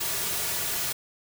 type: noise with comb filter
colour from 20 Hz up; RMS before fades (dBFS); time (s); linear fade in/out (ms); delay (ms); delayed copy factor
white; -29; 0-0.93; 10; 3.8; -0.65
effects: none